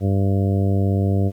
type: harmonic tone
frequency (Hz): 98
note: G2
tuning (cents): 0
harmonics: 1 / 2 / 3 / 4 / 5 / 6 / 7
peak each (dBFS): -17 / -23 / -27 / -29 / -31 / -33 / -34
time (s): 0-1.32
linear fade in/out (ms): 50
effects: 9-bit